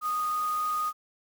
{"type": "tone in noise", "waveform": "sine", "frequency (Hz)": 1238, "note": "D#6", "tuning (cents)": -9, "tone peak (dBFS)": -26, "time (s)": [0.01, 0.93], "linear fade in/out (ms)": 50, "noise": "white", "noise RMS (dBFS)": -44, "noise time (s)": [0.01, 0.93], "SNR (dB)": 15, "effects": []}